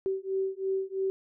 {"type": "beating tone pair", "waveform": "sine", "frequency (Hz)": [382.7, 385.7], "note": ["G4", "G4"], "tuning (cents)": [-42, -28], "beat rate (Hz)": 3, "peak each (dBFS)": -31, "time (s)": [0.06, 1.1], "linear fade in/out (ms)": 0, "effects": []}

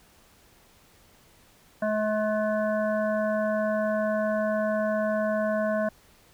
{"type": "harmonic tone with a mistuned harmonic", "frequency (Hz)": 213.7, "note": "G#3", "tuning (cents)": 50, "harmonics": [1, 3, 5, 7, 8], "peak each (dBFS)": [-29, -25, -36, -35, -41], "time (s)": [1.82, 5.89], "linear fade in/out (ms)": 5, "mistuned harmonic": 8, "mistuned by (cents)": 24, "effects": ["pink hiss -58 dBFS RMS until 6.33 s"]}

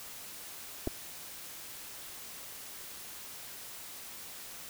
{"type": "clicks", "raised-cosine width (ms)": 2, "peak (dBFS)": -20, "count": 2, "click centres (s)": [0.873, 0.876], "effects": ["white hiss -46 dBFS RMS until 4.69 s"]}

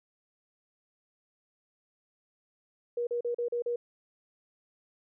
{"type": "tone bursts", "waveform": "sine", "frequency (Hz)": 478.1, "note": "A#4", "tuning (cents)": 44, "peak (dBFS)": -28, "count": 6, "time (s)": [2.97, 3.76], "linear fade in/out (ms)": 5, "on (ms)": 100, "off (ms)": 38, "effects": []}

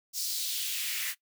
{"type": "noise with high-pass filter sweep", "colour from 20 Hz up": "white", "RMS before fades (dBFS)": -33, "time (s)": [0.13, 1.15], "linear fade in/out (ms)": 50, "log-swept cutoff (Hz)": [5400, 1800], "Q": 2.2, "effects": ["noise-tail reverb RT60 0.1 s tail -19 dB re dry"]}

